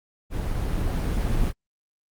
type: noise with level ramp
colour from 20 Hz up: brown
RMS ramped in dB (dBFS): -27 to -22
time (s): 0.3-1.53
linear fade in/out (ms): 50
effects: Opus 24 kbps